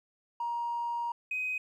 triangle tone pair in turn, 944 / 2514 Hz, A#5 / D#7, +22 / +17 cents, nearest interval octave + perfect fourth, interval 1695 cents, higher second, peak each -27 dBFS, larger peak neither, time 0.4-1.12 / 1.31-1.58 s, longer first, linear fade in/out 5 ms, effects tanh soft clip ceiling -28 dBFS + resampled to 32000 Hz

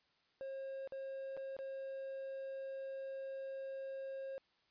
triangle tone with dropouts, 538 Hz, C5, 48 cents sharp, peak -40 dBFS, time 0.41-4.38 s, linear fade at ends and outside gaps 0 ms, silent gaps 0.875-0.922 / 1.367-1.374 / 1.566-1.589 s, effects white hiss -75 dBFS RMS until 4.7 s + resampled to 11025 Hz

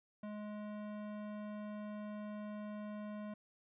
square tone with band-pass filter, 210 Hz, G#3, 19 cents sharp, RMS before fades -45 dBFS, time 0.23-3.34 s, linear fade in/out 5 ms, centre 500 Hz, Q 0.52, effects resampled to 8000 Hz

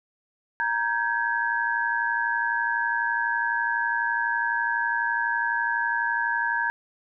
sine tone cluster, 935 / 1565 / 1677 Hz, A#5 / G6 / G#6, +5 / -3 / +16 cents, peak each -27 dBFS, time 0.6-6.7 s, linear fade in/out 0 ms, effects none

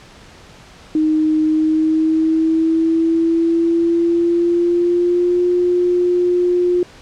sine tone with pitch glide, 311.1 to 355.3 Hz, D#4 to F4, 0 to +30 cents, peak -12 dBFS, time 0.95-6.83 s, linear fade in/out 2 ms, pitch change +230 cents, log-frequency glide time 1.44-5.44 s, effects pink hiss -42 dBFS RMS until 7.01 s + low-pass 6000 Hz 12 dB/octave

